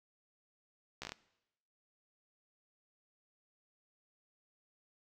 slowing click train, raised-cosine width 0.2 ms, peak -24 dBFS, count 6, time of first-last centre 1.02-1.12 s, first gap 14 ms, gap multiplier 1.18, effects noise-tail reverb RT60 0.9 s tail -20 dB re dry

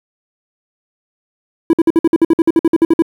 triangle tone bursts, 329.6 Hz, E4, in tune, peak -4 dBFS, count 16, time 1.7-3.022 s, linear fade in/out 2 ms, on 32 ms, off 54 ms, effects 7-bit

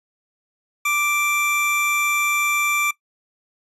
square tone pair together, 1176.6 / 2349 Hz, D6 / D7, +3 / 0 cents, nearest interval octave, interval 1197 cents, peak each -24 / -21 dBFS, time 0.85-2.91 s, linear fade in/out 5 ms, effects noise-tail reverb RT60 0.1 s tail -19 dB re dry + resampled to 32000 Hz

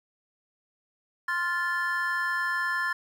triangle chord, F major, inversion second, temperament just, 1047.7 / 1396.9 / 1746.1 Hz, C6 / F6 / A6, +2 / 0 / -14 cents, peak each -30 / -31 / -26 dBFS, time 1.28-2.93 s, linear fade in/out 5 ms, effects 10-bit

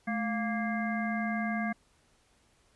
harmonic tone with a mistuned harmonic, 233.1 Hz, A#3, in tune, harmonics 1 / 3 / 5 / 7 / 9, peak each -31 / -36 / -42 / -38 / -39 dBFS, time 0.07-1.73 s, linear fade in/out 10 ms, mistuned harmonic 1, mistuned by -130 cents, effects pink hiss -67 dBFS RMS until 2.75 s + resampled to 24000 Hz

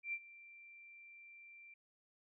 sine tone with ADSR envelope, 2357 Hz, D7, 6 cents sharp, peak -36 dBFS, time 0.03-1.74 s, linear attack 100 ms, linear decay 56 ms, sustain -19 dB, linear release 4 ms, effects none

